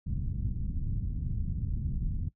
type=low-pass noise; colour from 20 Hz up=pink; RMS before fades=-32 dBFS; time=0.06-2.29 s; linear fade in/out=10 ms; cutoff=180 Hz; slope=24 dB/octave; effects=noise-tail reverb RT60 0.1 s tail -18 dB re dry